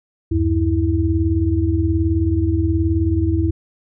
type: tone cluster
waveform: sine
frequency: 76.9 / 95.7 / 326.1 Hz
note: D#2 / G2 / E4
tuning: -20 / -41 / -19 cents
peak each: -19 dBFS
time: 0.31-3.51 s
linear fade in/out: 10 ms
effects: none